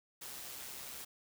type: noise with amplitude modulation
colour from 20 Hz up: white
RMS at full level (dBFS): -45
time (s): 0.21-1.05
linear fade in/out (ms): 10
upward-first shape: sine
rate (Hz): 131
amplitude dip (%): 35
effects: none